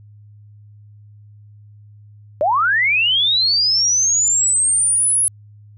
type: linear sweep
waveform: sine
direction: up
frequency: 554.4 to 10690 Hz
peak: -13 dBFS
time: 2.41-5.28 s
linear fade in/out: 0 ms
effects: added 104 Hz sine -41 dBFS peak until 5.77 s